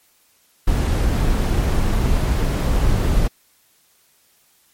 brown noise, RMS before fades -17 dBFS, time 0.67-3.28 s, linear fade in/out 10 ms, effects white hiss -58 dBFS RMS until 4.73 s + MP3 64 kbps

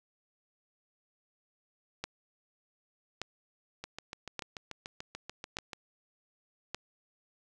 two click trains, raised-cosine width 0.2 ms, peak -18 / -23 dBFS, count 5 / 14, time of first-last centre 2.04-6.746 / 3.84-5.732 s, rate 0.85 / 6.87 Hz, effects none

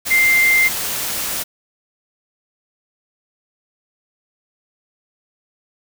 sine tone in noise, 2093 Hz, C7, in tune, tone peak -11 dBFS, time 0.1-0.69 s, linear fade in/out 20 ms, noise white, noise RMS -23 dBFS, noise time 0.05-1.44 s, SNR +9 dB, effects none

